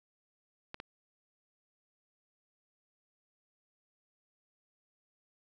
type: clicks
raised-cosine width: 0.3 ms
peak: -25 dBFS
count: 2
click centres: 0.744 / 0.801 s
effects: none